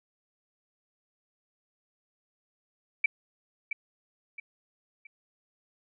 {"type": "tone with echo", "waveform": "sine", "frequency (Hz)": 2313, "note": "D7", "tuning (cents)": -27, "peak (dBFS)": -19, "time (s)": [3.04, 3.06], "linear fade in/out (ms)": 5, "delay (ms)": 670, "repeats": 3, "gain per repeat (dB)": -9, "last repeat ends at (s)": 5.07, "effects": []}